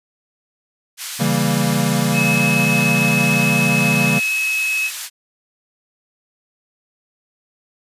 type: band-pass noise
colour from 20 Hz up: white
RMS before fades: -29 dBFS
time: 0.97-5.1 s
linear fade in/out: 50 ms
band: 1500 to 11000 Hz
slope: 12 dB/octave
type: chord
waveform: square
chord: C# diminished seventh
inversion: none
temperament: equal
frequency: 138.59 / 164.81 / 196 / 233.1 Hz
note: C#3 / E3 / G3 / Bb3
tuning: 0 / 0 / 0 / 0 cents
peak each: -22 dBFS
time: 1.19-4.2 s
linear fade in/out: 20 ms
type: tone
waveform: sine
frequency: 2571 Hz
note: E7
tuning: 44 cents flat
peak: -17 dBFS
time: 2.13-4.91 s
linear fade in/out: 50 ms
effects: resampled to 32000 Hz